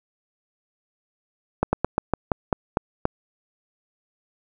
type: slowing click train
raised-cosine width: 1 ms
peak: -5 dBFS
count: 9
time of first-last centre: 1.63-3.054 s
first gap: 100 ms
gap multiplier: 1.16
effects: none